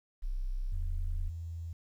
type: tone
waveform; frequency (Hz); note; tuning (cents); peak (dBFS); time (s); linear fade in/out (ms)
sine; 31.95; C1; -40; -31; 0.22-1.3; 20
type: tone with pitch glide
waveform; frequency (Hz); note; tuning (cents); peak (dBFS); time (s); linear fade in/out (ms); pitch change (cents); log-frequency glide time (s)
sine; 82.41 to 83.51; E2 to E2; 0 to +23; -37; 0.72-1.73; 5; +23; 1.14-1.42
effects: 11-bit